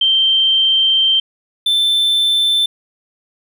sine / triangle tone pair in turn, 3136 / 3540 Hz, G7 / A7, 0 / +10 cents, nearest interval major second, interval 210 cents, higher second, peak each -10 dBFS, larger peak neither, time 0.01-1.2 / 1.66-2.66 s, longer first, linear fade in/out 5 ms, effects none

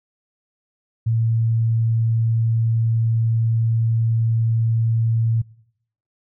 sine tone, 113.8 Hz, A#2, 41 cents flat, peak -16 dBFS, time 1.06-5.42 s, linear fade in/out 10 ms, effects noise-tail reverb RT60 0.7 s tail -22 dB re dry

